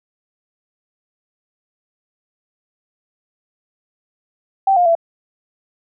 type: tone with pitch steps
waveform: sine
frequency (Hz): 777 / 708 / 670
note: G5 / F5 / E5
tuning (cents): -16 / +23 / +28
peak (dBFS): -10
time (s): 4.67-4.952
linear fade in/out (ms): 5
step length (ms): 94
effects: none